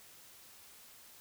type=silence; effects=white hiss -57 dBFS RMS until 1.2 s